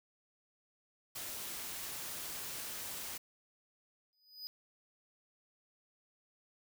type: noise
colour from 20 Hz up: white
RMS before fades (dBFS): -43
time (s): 1.15-3.18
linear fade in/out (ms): 10
type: tone with exponential growth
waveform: square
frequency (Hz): 4978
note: D#8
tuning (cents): 0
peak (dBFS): -40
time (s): 4.13-4.47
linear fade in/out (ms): 0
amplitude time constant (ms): 72
effects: none